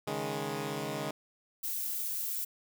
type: chord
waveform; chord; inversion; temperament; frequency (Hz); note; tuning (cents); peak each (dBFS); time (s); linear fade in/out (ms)
10% pulse; C# suspended second; none; equal; 138.59 / 155.56 / 207.7; C#3 / D#3 / G#3; 0 / 0 / 0; -30; 0.07-1.11; 5
type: noise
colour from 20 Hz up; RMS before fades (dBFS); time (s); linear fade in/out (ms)
violet; -35; 1.63-2.45; 10
effects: none